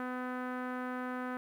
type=tone with low-pass filter; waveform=sawtooth; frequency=251.9 Hz; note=B3; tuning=34 cents sharp; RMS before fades=-38 dBFS; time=0-1.37 s; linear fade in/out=0 ms; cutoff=1500 Hz; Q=2.7; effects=11-bit